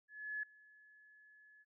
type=tone with ADSR envelope; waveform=sine; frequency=1707 Hz; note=G#6; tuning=47 cents sharp; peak=-37 dBFS; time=0.08-1.65 s; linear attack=350 ms; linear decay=4 ms; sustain=-24 dB; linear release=37 ms; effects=none